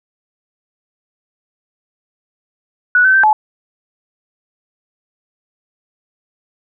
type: tone with pitch steps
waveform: sine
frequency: 1472 / 1532 / 1559 / 859 Hz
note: F#6 / G6 / G6 / A5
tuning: -9 / -40 / -10 / -42 cents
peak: -7 dBFS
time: 2.95-3.33 s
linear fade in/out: 2 ms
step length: 95 ms
effects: none